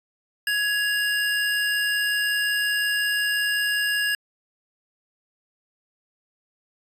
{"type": "tone pair together", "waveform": "square", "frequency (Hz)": [1671.7, 2808], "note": ["G#6", "F7"], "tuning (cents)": [11, 9], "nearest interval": "major sixth", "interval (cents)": 898, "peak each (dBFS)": [-23, -28], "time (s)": [0.47, 4.15], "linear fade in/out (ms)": 2, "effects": ["resampled to 32000 Hz"]}